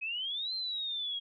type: exponential two-way sweep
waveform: sine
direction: up then down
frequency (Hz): 2513 to 4167 to 3267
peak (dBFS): -33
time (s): 0.01-1.2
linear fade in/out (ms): 20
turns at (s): 0.54
effects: none